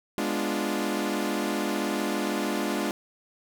sawtooth chord, G# diminished seventh, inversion none, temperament equal, 207.7 / 246.9 / 293.7 / 349.2 Hz, G#3 / B3 / D4 / F4, 0 / 0 / 0 / 0 cents, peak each -27 / -30 / -27 / -28 dBFS, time 0.18-2.91 s, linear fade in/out 0 ms, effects none

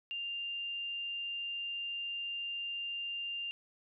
sine tone, 2794 Hz, F7, in tune, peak -36 dBFS, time 0.11-3.51 s, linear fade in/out 0 ms, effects none

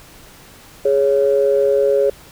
sine tone pair together, 415.3 / 555.9 Hz, G#4 / C#5, 0 / +5 cents, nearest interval perfect fourth, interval 505 cents, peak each -14 dBFS, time 0.85-2.1 s, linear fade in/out 5 ms, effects tanh soft clip ceiling -4 dBFS + pink hiss -43 dBFS RMS until 2.31 s

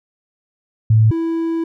sine / triangle tone pair in turn, 110 / 329.6 Hz, A2 / E4, 0 / 0 cents, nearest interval octave + perfect fifth, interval 1900 cents, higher second, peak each -8 / -15 dBFS, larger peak first, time 0.9-1.11 / 1.11-1.64 s, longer second, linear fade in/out 5 ms, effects none

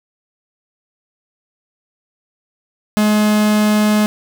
45% pulse tone, 211.6 Hz, G#3, 33 cents sharp, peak -11 dBFS, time 2.97-4.06 s, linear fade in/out 0 ms, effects none

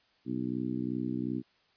harmonic tone, 62.7 Hz, B1, 27 cents sharp, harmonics 2 / 3 / 4 / 5 / 6, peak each -40 / -38 / -34 / -36 / -44 dBFS, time 0.25-1.43 s, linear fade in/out 50 ms, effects white hiss -68 dBFS RMS until 1.76 s + resampled to 11025 Hz

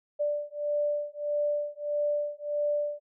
sine beating tone pair, 587.3 / 588.9 Hz, D5 / D5, 0 / +5 cents, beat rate 1.6 Hz, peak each -30 dBFS, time 0.19-3 s, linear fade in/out 20 ms, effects none

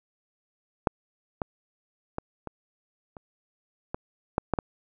clicks, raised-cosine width 1 ms, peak -6 / -14 / -16 / -21 / -28 / -16 / -8 / -9 / -12 dBFS, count 9, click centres 0.872 / 1.418 / 2.184 / 2.473 / 3.168 / 3.945 / 4.381 / 4.537 / 4.588 s, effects none

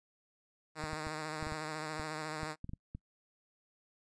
5% pulse tone with vibrato, 155.1 Hz, D#3, 5 cents flat, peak -27 dBFS, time 0.75-2.56 s, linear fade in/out 50 ms, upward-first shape triangle, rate 14 Hz, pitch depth 44 cents each way
clicks, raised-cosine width 5 ms, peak -30 dBFS, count 12, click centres 0.839 / 0.932 / 1.069 / 1.427 / 1.469 / 1.522 / 1.997 / 2.432 / 2.644 / 2.693 / 2.735 / 2.95 s
effects noise-tail reverb RT60 0.1 s tail -26 dB re dry + resampled to 22050 Hz

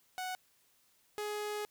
sawtooth tone pair in turn, 740 / 418.7 Hz, F#5 / G#4, 0 / +14 cents, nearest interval minor seventh, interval 986 cents, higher first, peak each -33 / -32 dBFS, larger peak second, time 0.18-0.35 / 1.18-1.65 s, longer second, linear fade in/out 0 ms, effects white hiss -70 dBFS RMS until 1.7 s

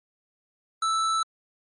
sine tone with hard clipping, 1318.5 Hz, E6, in tune, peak -24 dBFS, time 0.82-1.23 s, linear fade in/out 5 ms, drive 16 dB, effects MP3 48 kbps

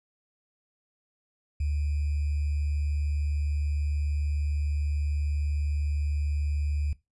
sine tone with sample-and-hold, 73.4 Hz, D2, in tune, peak -25 dBFS, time 1.6-6.93 s, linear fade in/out 5 ms, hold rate 2450 Hz, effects noise-tail reverb RT60 0.2 s tail -19 dB re dry + resampled to 24000 Hz

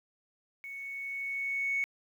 sine tone with level ramp, 2217 Hz, C#7, in tune, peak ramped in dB -40 to -26 dBFS, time 0.64-1.84 s, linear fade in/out 0 ms, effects tanh soft clip ceiling -23 dBFS + 10-bit

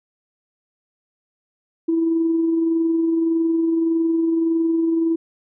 sine tone with amplitude modulation, 329 Hz, E4, 3 cents flat, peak -14 dBFS, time 1.88-5.16 s, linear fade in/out 10 ms, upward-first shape sine, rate 21.7 Hz, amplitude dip 30%, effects tanh soft clip ceiling -10 dBFS

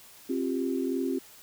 sine chord, C suspended fourth, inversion none, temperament equal with one note detuned, 266.5 / 349.2 / 392 Hz, C4 / F4 / G4, +32 / 0 / 0 cents, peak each -29 / -32 / -33 dBFS, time 0.29-1.19 s, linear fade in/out 10 ms, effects white hiss -52 dBFS RMS until 1.42 s

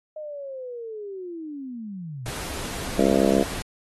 sine linear sweep, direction down, 622.3 to 108 Hz, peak -32 dBFS, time 0.16-2.3 s, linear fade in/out 5 ms
pink noise, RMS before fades -33 dBFS, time 2.26-3.62 s, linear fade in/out 0 ms
harmonic tone, 67.2 Hz, C2, 47 cents sharp, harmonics 3 / 4 / 5 / 6 / 7 / 8 / 9 / 10, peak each -23 / -24 / -25 / -26 / -26 / -27 / -28 / -28 dBFS, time 2.98-3.43 s, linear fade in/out 5 ms
effects AAC 32 kbps

